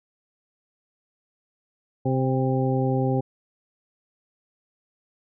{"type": "harmonic tone with a mistuned harmonic", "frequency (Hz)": 130.81, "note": "C3", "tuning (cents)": 0, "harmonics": [1, 2, 3, 4, 6], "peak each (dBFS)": [-23, -26, -28, -29, -31], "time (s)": [2.05, 3.21], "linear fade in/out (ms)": 10, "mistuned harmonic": 6, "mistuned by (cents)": 20, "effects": []}